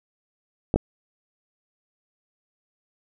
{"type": "clicks", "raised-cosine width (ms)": 2, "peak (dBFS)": [-7, -6], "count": 2, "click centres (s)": [0.741, 0.76], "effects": []}